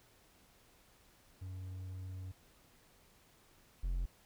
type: tone pair in turn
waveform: triangle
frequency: 93 / 43.89 Hz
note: F#2 / F1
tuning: +9 / +9 cents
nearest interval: octave + minor second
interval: 1300 cents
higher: first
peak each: -40 / -31 dBFS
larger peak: second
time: 1.41-2.32 / 3.83-4.06 s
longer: first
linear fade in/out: 10 ms
effects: pink hiss -66 dBFS RMS until 4.25 s